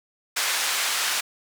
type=band-pass noise; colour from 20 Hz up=pink; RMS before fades=-25 dBFS; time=0.36-1.21 s; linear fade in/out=10 ms; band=1300 to 11000 Hz; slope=12 dB/octave; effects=none